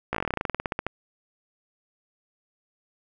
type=slowing click train; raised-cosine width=0.5 ms; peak=-11 dBFS; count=20; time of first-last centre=0.13-0.866 s; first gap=16 ms; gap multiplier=1.09; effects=none

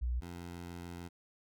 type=tone pair in turn; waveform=sine / 15% pulse; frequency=60.8 / 86.81 Hz; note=B1 / F2; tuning=-26 / -10 cents; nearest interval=tritone; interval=616 cents; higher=second; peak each=-31 / -37 dBFS; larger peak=first; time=0.01-0.21 / 0.21-1.09 s; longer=second; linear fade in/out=20 ms; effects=none

